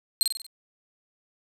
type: tone with echo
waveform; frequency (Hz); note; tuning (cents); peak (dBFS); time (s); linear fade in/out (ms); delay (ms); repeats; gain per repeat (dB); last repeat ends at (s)
25% pulse; 4198; C8; +5; -12; 0.21-0.23; 0; 47; 5; -5; 0.465
effects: 9-bit